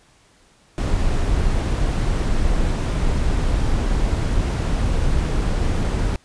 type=noise; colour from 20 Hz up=brown; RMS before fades=-19 dBFS; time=0.78-6.16 s; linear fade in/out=0 ms; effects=pink hiss -55 dBFS RMS until 6.24 s + resampled to 22050 Hz